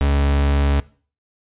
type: tone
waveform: 40% pulse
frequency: 70.6 Hz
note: C#2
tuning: 32 cents sharp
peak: -14 dBFS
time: 0.01-0.8 s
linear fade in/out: 0 ms
effects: noise-tail reverb RT60 0.4 s tail -20 dB re dry + resampled to 8000 Hz